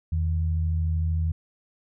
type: tone pair together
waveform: sine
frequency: 82.41 / 155.57 Hz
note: E2 / D#3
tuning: 0 / 0 cents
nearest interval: major seventh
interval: 1100 cents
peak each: -22 / -32 dBFS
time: 0.12-1.32 s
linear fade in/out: 5 ms
effects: none